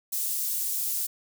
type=high-pass noise; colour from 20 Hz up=white; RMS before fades=-29 dBFS; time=0.12-1.07 s; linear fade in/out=10 ms; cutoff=7500 Hz; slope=12 dB/octave; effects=none